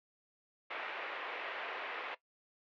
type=band-pass noise; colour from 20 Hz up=white; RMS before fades=-42 dBFS; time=0.7-2.15 s; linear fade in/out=10 ms; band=400 to 2600 Hz; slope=24 dB/octave; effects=noise-tail reverb RT60 0.1 s tail -17 dB re dry + low-pass 4000 Hz 12 dB/octave